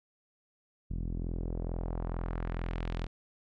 sawtooth tone with low-pass filter sweep, 42.25 Hz, E1, 43 cents sharp, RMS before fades -35 dBFS, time 0.9-3.07 s, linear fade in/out 10 ms, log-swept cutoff 200 to 4200 Hz, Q 1.2, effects none

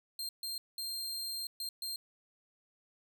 sawtooth tone bursts at uneven times, 4186 Hz, C8, in tune, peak -34 dBFS, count 5, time 0.19-0.29 / 0.43-0.58 / 0.78-1.47 / 1.6-1.69 / 1.82-1.96 s, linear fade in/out 2 ms, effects none

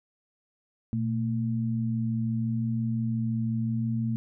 sine tone pair together, 119 / 224.8 Hz, A#2 / A3, +36 / +37 cents, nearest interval major seventh, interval 1101 cents, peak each -28 dBFS, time 0.93-4.16 s, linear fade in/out 0 ms, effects none

